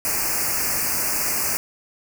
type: band-stop noise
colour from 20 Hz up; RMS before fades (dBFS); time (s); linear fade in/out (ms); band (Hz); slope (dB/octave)
white; -23; 0.05-1.57; 0; 2700 to 4600; 96
effects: none